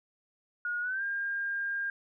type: tone with pitch glide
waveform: sine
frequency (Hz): 1440 to 1607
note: F#6 to G6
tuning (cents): -47 to +43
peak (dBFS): -30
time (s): 0.65-1.9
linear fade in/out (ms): 2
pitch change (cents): +190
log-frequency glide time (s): 0.81-1.03
effects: none